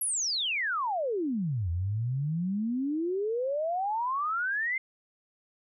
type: exponential two-way sweep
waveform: sine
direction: down then up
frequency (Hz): 11640 to 82.2 to 2119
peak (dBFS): -27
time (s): 0.01-4.78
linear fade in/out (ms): 5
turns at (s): 1.7
effects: none